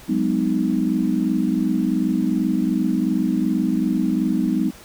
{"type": "chord", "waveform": "sine", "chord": "G# minor seventh", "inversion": "third", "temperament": "equal with one note detuned", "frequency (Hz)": [185, 207.7, 252.9, 311.1], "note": ["F#3", "G#3", "B3", "D#4"], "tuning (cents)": [0, 0, 41, 0], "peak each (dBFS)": [-24, -23, -22, -23], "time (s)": [0.08, 4.71], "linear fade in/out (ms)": 20, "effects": ["pink hiss -44 dBFS RMS until 4.84 s"]}